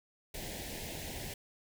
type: band-stop noise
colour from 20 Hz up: pink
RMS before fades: -42 dBFS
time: 0.34-1.34 s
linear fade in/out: 5 ms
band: 870 to 1700 Hz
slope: 48 dB/octave
effects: none